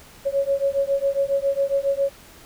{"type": "beating tone pair", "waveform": "sine", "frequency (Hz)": [550, 557.3], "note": ["C#5", "C#5"], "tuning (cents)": [-14, 9], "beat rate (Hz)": 7.3, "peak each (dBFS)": -22, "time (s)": [0.25, 2.1], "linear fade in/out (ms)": 20, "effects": ["pink hiss -47 dBFS RMS until 2.45 s"]}